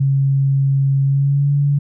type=tone with pitch glide; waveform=sine; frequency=137 to 142.65 Hz; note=C#3 to C#3; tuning=-20 to +50 cents; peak=-12 dBFS; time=0-1.79 s; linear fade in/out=10 ms; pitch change=+70 cents; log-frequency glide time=1.03-1.52 s; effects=none